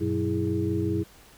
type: tone cluster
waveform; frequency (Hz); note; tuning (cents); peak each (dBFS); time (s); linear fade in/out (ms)
sine; 95.9 / 121 / 184.9 / 327 / 413.5; G2 / B2 / F#3 / E4 / G#4; -37 / -35 / -1 / -14 / -8; -29 / -33 / -33 / -27 / -32; 0-1.04; 20
effects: pink hiss -53 dBFS RMS until 1.37 s